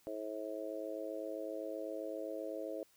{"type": "harmonic tone", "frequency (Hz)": 107.7, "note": "A2", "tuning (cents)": -37, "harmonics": [3, 4, 5, 6], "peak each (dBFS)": [-45, -46, -43, -45], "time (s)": [0.07, 2.83], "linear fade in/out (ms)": 0, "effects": ["white hiss -69 dBFS RMS until 2.96 s"]}